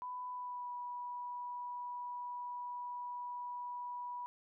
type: tone with pitch glide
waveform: sine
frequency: 996 to 977.8 Hz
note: B5 to B5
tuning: +14 to -18 cents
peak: -40 dBFS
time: 0.02-4.26 s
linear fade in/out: 0 ms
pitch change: -32 cents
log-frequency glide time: 0.3-0.72 s
effects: none